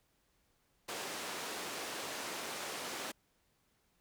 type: band-pass noise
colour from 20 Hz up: pink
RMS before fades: -42 dBFS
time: 0.88-3.12 s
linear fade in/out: 10 ms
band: 350 to 10000 Hz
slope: 12 dB/octave
effects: pink hiss -75 dBFS RMS until 4 s